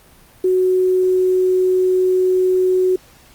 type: tone with quantisation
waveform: sine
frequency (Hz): 370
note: F#4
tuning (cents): 0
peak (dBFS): -12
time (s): 0.44-2.96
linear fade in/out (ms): 5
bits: 7
effects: pink hiss -48 dBFS RMS until 3.34 s + Opus 32 kbps